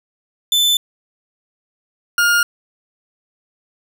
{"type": "tone pair in turn", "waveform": "40% pulse", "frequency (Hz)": [3520, 1417.2], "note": ["A7", "F6"], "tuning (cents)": [0, 25], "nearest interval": "octave + major third", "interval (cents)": 1575, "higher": "first", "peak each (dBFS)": -11, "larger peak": "neither", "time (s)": [[0.52, 0.77], [2.18, 2.43]], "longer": "neither", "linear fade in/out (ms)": 2, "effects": []}